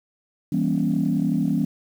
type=chord; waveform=sine; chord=E diminished seventh; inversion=none; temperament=equal with one note detuned; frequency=164.81 / 196 / 238.7 / 277.2 Hz; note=E3 / G3 / Bb3 / Db4; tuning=0 / 0 / +41 / 0 cents; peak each=-24 dBFS; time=0.52-1.65 s; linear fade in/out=5 ms; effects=tanh soft clip ceiling -11 dBFS + 8-bit